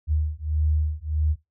sine beating tone pair, 75.9 / 77.5 Hz, D#2 / D#2, -42 / -6 cents, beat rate 1.6 Hz, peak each -24 dBFS, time 0.07-1.36 s, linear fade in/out 50 ms, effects noise-tail reverb RT60 0.2 s tail -19 dB re dry

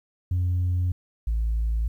sine tone pair in turn, 89.6 / 55.65 Hz, F2 / A1, +45 / +20 cents, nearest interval minor sixth, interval 825 cents, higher first, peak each -19 / -20 dBFS, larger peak first, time 0.31-0.92 / 1.27-1.88 s, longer neither, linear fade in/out 5 ms, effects tanh soft clip ceiling -19 dBFS + 10-bit

